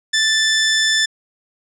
15% pulse tone, 1760 Hz, A6, in tune, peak -7 dBFS, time 0.13-1.06 s, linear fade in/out 10 ms, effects low-pass 8000 Hz 12 dB/octave

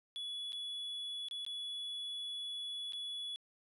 triangle tone with dropouts, 3403 Hz, G#7, 41 cents sharp, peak -38 dBFS, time 0.16-3.36 s, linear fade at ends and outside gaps 0 ms, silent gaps 0.522-0.53 / 1.285-1.311 / 1.45-1.464 / 2.923-2.933 s, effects resampled to 32000 Hz

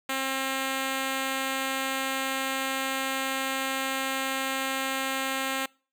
5% pulse tone, 267 Hz, C4, 35 cents sharp, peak -16 dBFS, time 0.09-5.66 s, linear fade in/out 5 ms, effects noise-tail reverb RT60 0.4 s tail -26 dB re dry

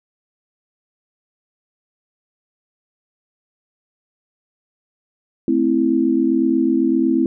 sine chord, A minor, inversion none, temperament equal, 220 / 261.6 / 329.6 Hz, A3 / C4 / E4, 0 / 0 / 0 cents, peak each -22 / -17 / -17 dBFS, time 5.48-7.26 s, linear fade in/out 2 ms, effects none

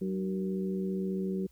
harmonic tone with a mistuned harmonic, 94.7 Hz, F#2, 41 cents sharp, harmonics 2 / 3 / 4 / 5, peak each -31 / -44 / -35 / -44 dBFS, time 0.01-1.47 s, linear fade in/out 10 ms, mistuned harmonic 3, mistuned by +96 cents, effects added 60 Hz sine -59 dBFS peak until 1.51 s + white hiss -69 dBFS RMS until 1.51 s

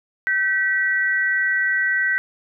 sine tone pair together, 1540 / 1941.6 Hz, G6 / B6, -31 / -30 cents, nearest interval major third, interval 401 cents, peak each -20 dBFS, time 0.27-2.18 s, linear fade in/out 0 ms, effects none

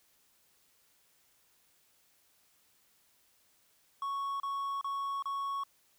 triangle tone bursts, 1108.7 Hz, C#6, in tune, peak -31 dBFS, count 4, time 4.02-5.636 s, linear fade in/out 2 ms, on 380 ms, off 32 ms, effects white hiss -69 dBFS RMS until 5.98 s

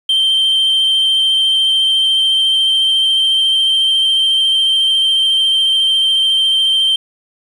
sine tone with vibrato, 3136 Hz, G7, in tune, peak -8 dBFS, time 0.09-6.96 s, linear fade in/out 5 ms, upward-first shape square, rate 14 Hz, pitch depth 11 cents each way, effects tanh soft clip ceiling -8 dBFS + 7-bit

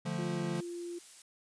square chord, D minor, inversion none, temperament equal, 146.83 / 174.61 / 220 Hz, D3 / F3 / A3, 0 / 0 / 0 cents, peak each -39 / -37 / -41 dBFS, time 0.05-0.61 s, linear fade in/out 10 ms
sine tone with pitch glide, 351.5 to 346.1 Hz, F4 to F4, +11 to -16 cents, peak -38 dBFS, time 0.18-0.99 s, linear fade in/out 10 ms, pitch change -27 cents, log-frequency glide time 0.3-0.4 s
blue noise, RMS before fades -50 dBFS, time 0.55-1.22 s, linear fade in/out 2 ms
effects resampled to 22050 Hz

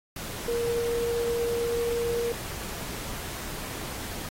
sine tone in noise, 470.2 Hz, A#4, 15 cents sharp, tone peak -25 dBFS, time 0.48-2.32 s, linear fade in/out 2 ms, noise pink, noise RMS -37 dBFS, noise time 0.16-4.29 s, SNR +9 dB, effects AAC 48 kbps

